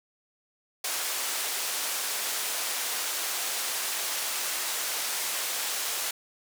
white band-pass noise, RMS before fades -31 dBFS, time 0.84-6.11 s, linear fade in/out 5 ms, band 490 to 12000 Hz, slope 12 dB/octave, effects none

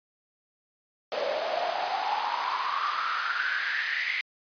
pink noise with high-pass filter sweep, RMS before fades -29 dBFS, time 1.12-4.21 s, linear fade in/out 0 ms, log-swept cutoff 550 to 2100 Hz, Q 8.5, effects resampled to 11025 Hz

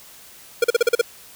square tone bursts, 472.8 Hz, A#4, 24 cents sharp, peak -13 dBFS, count 7, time 0.62-1.014 s, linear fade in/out 5 ms, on 22 ms, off 40 ms, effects white hiss -45 dBFS RMS until 1.35 s

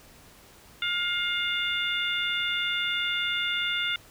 harmonic tone, 707 Hz, F5, 21 cents sharp, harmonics 2 / 3 / 4 / 5, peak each -31 / -31 / -31 / -31 dBFS, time 0.82-3.96 s, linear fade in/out 2 ms, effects pink hiss -53 dBFS RMS until 4.1 s

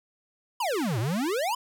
square exponential two-way sweep, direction down then up, 1037 to 103.83 to 1037 Hz, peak -26 dBFS, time 0.6-1.55 s, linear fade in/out 5 ms, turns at 0.99 s, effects none

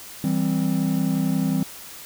triangle chord, C major, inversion first, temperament equal, 164.81 / 196 / 261.6 Hz, E3 / G3 / C4, 0 / 0 / 0 cents, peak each -22 dBFS, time 0.24-1.63 s, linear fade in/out 2 ms, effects white hiss -40 dBFS RMS until 2.05 s

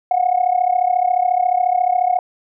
sine tone with amplitude modulation, 726 Hz, F#5, 33 cents flat, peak -9 dBFS, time 0.11-2.19 s, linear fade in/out 2 ms, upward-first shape sine, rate 34.2 Hz, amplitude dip 85%, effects tanh soft clip ceiling -6 dBFS

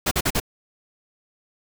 pink noise bursts, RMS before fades -21 dBFS, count 4, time 0.06-0.401 s, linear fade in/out 10 ms, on 53 ms, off 43 ms, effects none

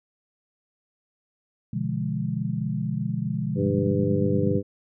sine chord, B diminished seventh, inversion none, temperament equal with one note detuned, 123.47 / 146.83 / 171.61 / 207.7 Hz, B2 / D3 / F3 / Ab3, 0 / 0 / -30 / 0 cents, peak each -30 dBFS, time 1.73-4.58 s, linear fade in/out 5 ms
harmonic tone, 99.5 Hz, G2, 26 cents sharp, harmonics 1 / 2 / 3 / 4 / 5, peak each -28 / -28 / -28 / -28 / -28 dBFS, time 3.55-4.63 s, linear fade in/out 50 ms
effects none

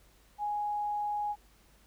sine tone, 830.6 Hz, G#5, in tune, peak -30 dBFS, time 0.38-1.36 s, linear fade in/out 50 ms, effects added 50 Hz sine -63 dBFS peak until 1.86 s + pink hiss -64 dBFS RMS until 1.86 s

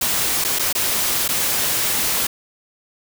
white noise with dropouts, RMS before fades -20 dBFS, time 0.01-2.27 s, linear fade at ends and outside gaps 5 ms, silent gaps 0.442-0.447 / 0.588-0.593 / 0.728-0.75 / 1.28-1.288 s, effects none

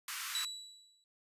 pink high-pass noise, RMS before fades -41 dBFS, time 0.08-0.45 s, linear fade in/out 2 ms, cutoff 1100 Hz, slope 48 dB/octave
35% pulse tone with exponential decay, 3929 Hz, B7, 10 cents flat, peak -30 dBFS, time 0.35-1.04 s, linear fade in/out 1 ms, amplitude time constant 150 ms
effects noise-tail reverb RT60 0.2 s tail -24 dB re dry + resampled to 32000 Hz

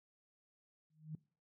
sine tone with exponential growth, 155.56 Hz, D#3, in tune, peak -38 dBFS, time 0.9-1.15 s, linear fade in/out 2 ms, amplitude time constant 54 ms, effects noise-tail reverb RT60 0.4 s tail -21 dB re dry + high-pass 100 Hz 12 dB/octave

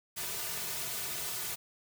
white noise with comb filter, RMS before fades -37 dBFS, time 0.16-1.56 s, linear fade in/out 20 ms, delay 3.7 ms, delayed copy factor -1, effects none

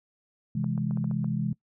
sine chord, C augmented, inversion none, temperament equal with one note detuned, 130.81 / 164.81 / 208.5 Hz, C3 / E3 / G#3, 0 / 0 / +7 cents, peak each -30 dBFS, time 0.55-1.53 s, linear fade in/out 5 ms
clicks, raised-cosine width 1 ms, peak -30 dBFS, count 7, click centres 0.643 / 0.778 / 0.91 / 0.973 / 1.043 / 1.112 / 1.244 s
effects noise-tail reverb RT60 0.1 s tail -21 dB re dry

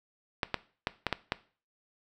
clicks, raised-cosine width 0.3 ms, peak -11 dBFS, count 6, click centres 0.432 / 0.543 / 0.871 / 1.067 / 1.127 / 1.321 s, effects noise-tail reverb RT60 0.4 s tail -18 dB re dry

